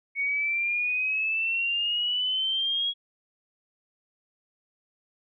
sine exponential sweep, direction up, 2219 to 3322 Hz, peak -24 dBFS, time 0.15-2.94 s, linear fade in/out 50 ms, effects none

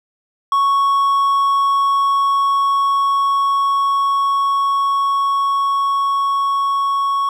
triangle tone with level ramp, 1108.7 Hz, C#6, in tune, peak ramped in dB -10 to -13 dBFS, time 0.52-7.29 s, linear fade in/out 2 ms, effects none

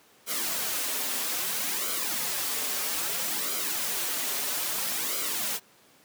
white noise with flanger, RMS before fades -30 dBFS, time 0.26-5.6 s, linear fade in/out 50 ms, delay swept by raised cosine 1.1 to 6.1 ms, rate 0.61 Hz, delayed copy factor -0.65, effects pink hiss -58 dBFS RMS until 6.04 s + high-pass 200 Hz 12 dB/octave

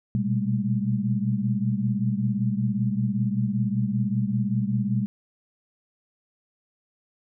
sine tone cluster, 120.4 / 125.6 / 198.3 / 215.9 Hz, B2 / B2 / G3 / A3, -44 / +30 / +20 / -33 cents, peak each -28 / -28 / -25 / -30 dBFS, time 0.15-5.06 s, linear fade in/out 0 ms, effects none

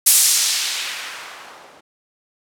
violet noise with low-pass filter sweep, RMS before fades -20 dBFS, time 0.06-1.81 s, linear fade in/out 10 ms, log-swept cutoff 11000 to 510 Hz, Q 1, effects none

